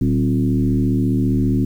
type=tone with frequency modulation; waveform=sine; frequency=187.7 Hz; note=F#3; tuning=25 cents sharp; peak=-14 dBFS; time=0.01-1.65 s; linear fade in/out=5 ms; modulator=74.8 Hz; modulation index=1.6; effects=8-bit